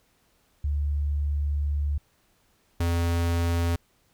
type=tone pair in turn; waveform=sine / square; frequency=72.6 / 85.12 Hz; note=D2 / F2; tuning=-19 / -44 cents; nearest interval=minor third; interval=275 cents; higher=second; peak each=-23 dBFS; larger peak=neither; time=0.64-1.98 / 2.8-3.76 s; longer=first; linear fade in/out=5 ms; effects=pink hiss -66 dBFS RMS until 4.13 s